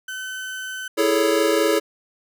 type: tone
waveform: 35% pulse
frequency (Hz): 1522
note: F#6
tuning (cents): +48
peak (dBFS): -27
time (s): 0.08-0.88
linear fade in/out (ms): 5
type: chord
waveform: square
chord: A major seventh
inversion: second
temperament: equal with one note detuned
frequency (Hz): 329.6 / 415.3 / 440 / 559.8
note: E4 / G#4 / A4 / C#5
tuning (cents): 0 / 0 / 0 / +17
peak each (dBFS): -23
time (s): 0.97-1.8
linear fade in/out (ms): 20
effects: none